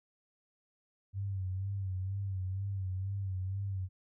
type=tone with vibrato; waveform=sine; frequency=96 Hz; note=G2; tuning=36 cents flat; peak=-33 dBFS; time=1.13-3.89 s; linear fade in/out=50 ms; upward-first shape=sine; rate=2.1 Hz; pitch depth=62 cents each way; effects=none